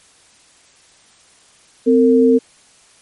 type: tone pair together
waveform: sine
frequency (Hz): 257.2 / 456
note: C4 / A#4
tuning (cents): -30 / -38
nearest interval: minor seventh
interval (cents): 992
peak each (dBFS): -11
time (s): 1.86-2.39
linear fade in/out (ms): 20
effects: white hiss -50 dBFS RMS until 3.01 s + MP3 48 kbps